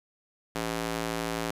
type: tone with high-pass filter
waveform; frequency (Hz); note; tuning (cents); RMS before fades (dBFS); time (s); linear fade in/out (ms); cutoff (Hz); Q
square; 56.1; A1; +34; -32; 0.55-1.51; 5; 240; 0.58
effects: resampled to 32000 Hz + 9-bit